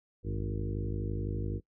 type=harmonic tone with a mistuned harmonic; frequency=51.91 Hz; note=G#1; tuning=in tune; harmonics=1 / 2 / 3 / 4 / 5 / 6 / 7 / 8 / 9; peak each=-36 / -35 / -41 / -44 / -46 / -43 / -43 / -51 / -45 dBFS; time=0.23-1.61 s; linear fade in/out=50 ms; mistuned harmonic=2; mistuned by=-97 cents; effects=noise-tail reverb RT60 0.1 s tail -21 dB re dry